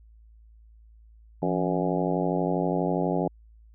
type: harmonic tone with a mistuned harmonic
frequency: 92.3 Hz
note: F#2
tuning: 4 cents flat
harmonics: 2 / 3 / 4 / 5 / 6 / 7 / 8 / 9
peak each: -28 / -30 / -31 / -32 / -33 / -33 / -34 / -35 dBFS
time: 1.42-3.28 s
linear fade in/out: 5 ms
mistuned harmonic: 2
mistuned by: -140 cents
effects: added 55 Hz sine -50 dBFS peak until 3.74 s